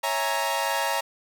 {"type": "chord", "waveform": "sawtooth", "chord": "A# half-diminished seventh", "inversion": "first", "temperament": "equal", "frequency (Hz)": [554.4, 659.3, 830.6, 932.3], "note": ["C#5", "E5", "G#5", "A#5"], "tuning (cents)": [0, 0, 0, 0], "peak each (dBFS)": [-27, -28, -27, -23], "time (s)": [0.03, 1.01], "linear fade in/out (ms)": 10, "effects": []}